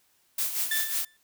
blue noise with tremolo, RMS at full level -27 dBFS, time 0.38-1.05 s, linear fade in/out 5 ms, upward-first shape sine, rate 5.5 Hz, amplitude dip 60%
30% pulse tone with exponential decay, 1766 Hz, A6, 6 cents sharp, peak -22 dBFS, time 0.71-1.17 s, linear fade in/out 5 ms, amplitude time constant 100 ms
effects white hiss -67 dBFS RMS until 1.23 s

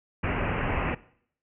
pink low-pass noise, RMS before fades -28 dBFS, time 0.23-0.95 s, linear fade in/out 10 ms, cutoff 2800 Hz, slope 96 dB/octave, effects noise-tail reverb RT60 0.6 s tail -19 dB re dry

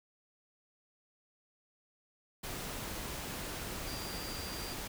sine tone in noise, 4747 Hz, D8, 18 cents sharp, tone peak -46 dBFS, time 3.87-4.74 s, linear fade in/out 10 ms, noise pink, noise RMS -41 dBFS, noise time 2.43-4.88 s, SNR -8 dB, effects none

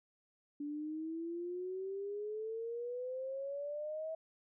sine exponential sweep, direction up, 288.4 to 647 Hz, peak -38 dBFS, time 0.6-4.15 s, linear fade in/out 5 ms, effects none

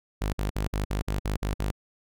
sawtooth tone bursts, 50.8 Hz, G#1, 38 cents flat, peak -22 dBFS, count 9, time 0.21-1.714 s, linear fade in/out 10 ms, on 120 ms, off 53 ms, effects none

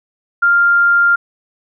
sine tone, 1396.9 Hz, F6, in tune, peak -8 dBFS, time 0.42-1.16 s, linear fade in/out 10 ms, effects none

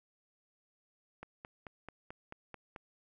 click train, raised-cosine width 0.5 ms, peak -30 dBFS, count 8, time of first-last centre 1.23-2.762 s, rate 4.57 Hz, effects none

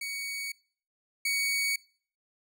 sawtooth tone pair in turn, 2242 / 2242 Hz, C#7 / C#7, +19 / +19 cents, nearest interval unison, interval 0 cents, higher neither, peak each -30 / -23 dBFS, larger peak second, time 0.01-0.52 / 1.25-1.76 s, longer neither, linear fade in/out 5 ms, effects noise-tail reverb RT60 0.5 s tail -24 dB re dry

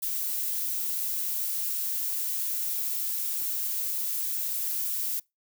violet noise, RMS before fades -30 dBFS, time 0.02-5.2 s, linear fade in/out 10 ms, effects noise-tail reverb RT60 0.2 s tail -24 dB re dry

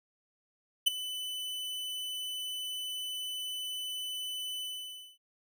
45% pulse tone with ADSR envelope, 3004 Hz, F#7, 26 cents sharp, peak -19 dBFS, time 0.86-5.18 s, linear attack 14 ms, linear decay 14 ms, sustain -16 dB, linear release 570 ms, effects none

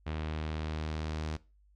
sawtooth tone with low-pass filter sweep, 77.78 Hz, D#2, in tune, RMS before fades -36 dBFS, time 0.06-1.37 s, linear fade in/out 10 ms, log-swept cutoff 3100 to 5600 Hz, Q 1.2, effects noise-tail reverb RT60 0.3 s tail -20 dB re dry + added 50 Hz sine -61 dBFS peak until 1.75 s

